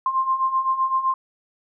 sine beating tone pair, 1048 / 1055.8 Hz, C6 / C6, +2 / +15 cents, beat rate 7.8 Hz, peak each -25 / -20 dBFS, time 0.06-1.14 s, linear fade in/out 2 ms, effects none

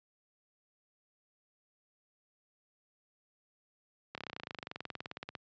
slowing click train, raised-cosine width 0.3 ms, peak -24 dBFS, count 29, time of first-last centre 4.15-5.352 s, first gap 28 ms, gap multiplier 1.03, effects high-pass 100 Hz 12 dB/octave + resampled to 16000 Hz

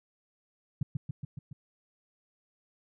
sine tone with echo, 138.5 Hz, C#3, 1 cent flat, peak -24 dBFS, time 0.81-0.83 s, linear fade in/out 5 ms, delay 140 ms, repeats 5, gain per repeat -3 dB, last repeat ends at 1.53 s, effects none

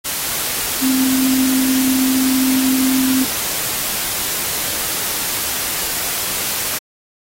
sine tone in noise, 261.6 Hz, C4, in tune, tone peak -14 dBFS, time 0.81-3.25 s, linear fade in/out 20 ms, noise white, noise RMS -21 dBFS, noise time 0.04-6.79 s, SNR +4 dB, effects AAC 48 kbps

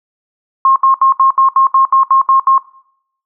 sine tone bursts, 1071 Hz, C6, 40 cents sharp, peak -5 dBFS, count 11, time 0.65-2.58 s, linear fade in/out 2 ms, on 110 ms, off 72 ms, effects noise-tail reverb RT60 0.7 s tail -21 dB re dry

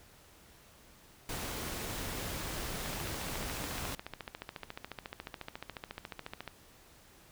pink noise, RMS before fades -39 dBFS, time 1.29-3.95 s, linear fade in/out 2 ms
click train, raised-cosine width 0.3 ms, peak -24 dBFS, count 52, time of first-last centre 2.86-6.477 s, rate 14.1 Hz
effects pink hiss -59 dBFS RMS until 7.31 s

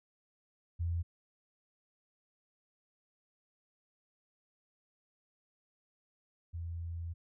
sine tone pair in turn, 85 / 84.32 Hz, F2 / E2, -46 / +40 cents, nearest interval unison, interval 14 cents, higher first, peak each -31 / -37 dBFS, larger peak first, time 0.79-1.03 / 6.53-7.14 s, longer second, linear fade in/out 20 ms, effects none

